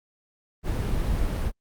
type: noise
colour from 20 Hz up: brown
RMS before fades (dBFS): -25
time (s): 0.63-1.52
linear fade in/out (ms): 50
effects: Opus 24 kbps